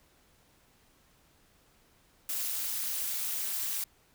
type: noise with amplitude modulation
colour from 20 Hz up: blue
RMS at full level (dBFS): -30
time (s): 2.29-3.84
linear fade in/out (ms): 2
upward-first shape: sine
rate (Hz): 228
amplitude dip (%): 80
effects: pink hiss -65 dBFS RMS until 4.14 s